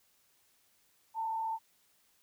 sine tone with frequency modulation, 894 Hz, A5, 27 cents sharp, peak -32 dBFS, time 1.14-1.59 s, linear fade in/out 50 ms, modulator 33.9 Hz, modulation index 0.55, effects white hiss -70 dBFS RMS until 2.22 s

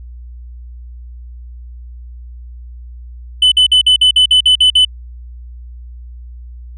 triangle tone bursts, 3009 Hz, F#7, 28 cents sharp, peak -4 dBFS, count 10, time 3.42-4.85 s, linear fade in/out 5 ms, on 98 ms, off 50 ms, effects added 60 Hz sine -29 dBFS peak until 6.77 s + resampled to 22050 Hz

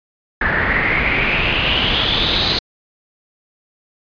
pink noise with low-pass filter sweep, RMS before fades -17 dBFS, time 0.41-2.59 s, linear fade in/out 5 ms, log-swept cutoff 1700 to 4200 Hz, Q 6.7, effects resampled to 11025 Hz

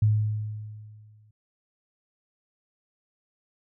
sine tone with exponential decay, 106.8 Hz, G#2, 49 cents sharp, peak -16 dBFS, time 0.02-1.31 s, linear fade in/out 5 ms, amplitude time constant 280 ms, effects none

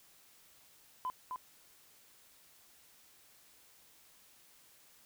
sine tone with echo, 1011 Hz, B5, 40 cents sharp, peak -33 dBFS, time 1.05-1.1 s, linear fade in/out 0 ms, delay 260 ms, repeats 1, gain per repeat -4 dB, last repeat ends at 1.36 s, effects tanh soft clip ceiling -30 dBFS + white hiss -63 dBFS RMS until 5.05 s

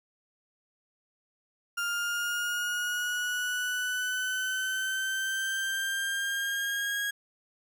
35% pulse exponential sweep, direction up, 1400 to 1645 Hz, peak -27 dBFS, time 1.77-7.11 s, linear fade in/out 10 ms, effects none

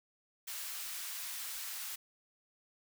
white high-pass noise, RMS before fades -42 dBFS, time 0.47-1.96 s, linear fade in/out 10 ms, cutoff 1200 Hz, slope 12 dB/octave, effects none

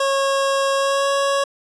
25% pulse tone with pitch glide, 547 to 555.3 Hz, C#5 to C#5, -23 to +3 cents, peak -13 dBFS, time 0-1.44 s, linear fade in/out 5 ms, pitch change +26 cents, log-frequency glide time 0.75-1.09 s, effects resampled to 22050 Hz

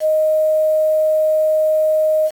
sine tone with quantisation, 622.3 Hz, D#5, in tune, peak -12 dBFS, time 0-2.31 s, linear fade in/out 50 ms, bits 6, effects AAC 64 kbps

